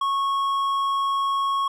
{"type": "tone with hard clipping", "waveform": "triangle", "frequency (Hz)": 1100, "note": "C#6", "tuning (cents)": -14, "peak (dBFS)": -22, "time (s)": [0.01, 1.68], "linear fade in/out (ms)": 5, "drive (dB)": 9, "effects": []}